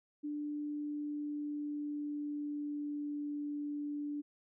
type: tone with pitch glide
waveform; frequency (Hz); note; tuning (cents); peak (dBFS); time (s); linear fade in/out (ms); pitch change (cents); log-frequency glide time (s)
sine; 295.4 to 292.3; D4 to D4; +10 to -8; -36; 0.23-4.22; 20; -18; 0.62-3.36
effects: none